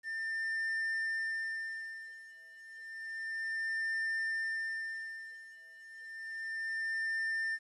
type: tone with tremolo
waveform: triangle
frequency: 1796 Hz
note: A6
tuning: 35 cents sharp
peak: -30 dBFS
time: 0.03-7.59 s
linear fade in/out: 50 ms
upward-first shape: sine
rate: 0.31 Hz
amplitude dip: 90%
effects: resampled to 24000 Hz + 11-bit